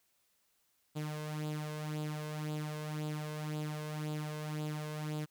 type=tone with flanger; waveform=sawtooth; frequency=152.2 Hz; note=D#3; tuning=38 cents flat; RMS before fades=-39 dBFS; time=0.95-5.26 s; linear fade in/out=20 ms; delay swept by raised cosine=0.25 to 1.95 ms; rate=1.9 Hz; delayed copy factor=+0.6; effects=white hiss -75 dBFS RMS until 5.3 s